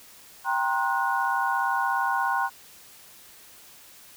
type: tone cluster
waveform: sine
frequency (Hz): 787 / 941 / 1058 / 1461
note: G5 / A#5 / C6 / F#6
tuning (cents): +7 / +16 / +19 / -22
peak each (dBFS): -28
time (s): 0.44-2.5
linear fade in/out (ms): 50
effects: white hiss -50 dBFS RMS until 4.16 s